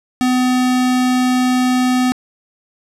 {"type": "tone", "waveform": "square", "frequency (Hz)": 252.4, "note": "B3", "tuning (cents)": 38, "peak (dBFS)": -13, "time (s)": [0.21, 2.12], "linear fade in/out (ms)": 0, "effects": ["low-pass 11000 Hz 12 dB/octave"]}